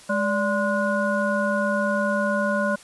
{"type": "harmonic tone with a mistuned harmonic", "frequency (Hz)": 207.7, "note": "G#3", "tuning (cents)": 0, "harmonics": [1, 3, 5, 7], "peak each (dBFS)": [-25, -24, -29, -26], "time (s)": [0.09, 2.76], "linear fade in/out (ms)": 10, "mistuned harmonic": 3, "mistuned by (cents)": -120, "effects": ["white hiss -47 dBFS RMS until 2.83 s", "resampled to 24000 Hz"]}